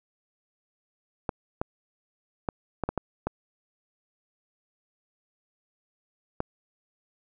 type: clicks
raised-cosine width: 1 ms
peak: -13 dBFS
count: 8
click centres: 1.292 / 1.615 / 2.488 / 2.837 / 2.89 / 2.977 / 3.27 / 6.404 s
effects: none